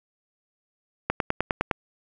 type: click train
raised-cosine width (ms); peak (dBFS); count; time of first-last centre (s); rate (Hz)
0.5; -7; 7; 1.1-1.712; 9.8
effects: none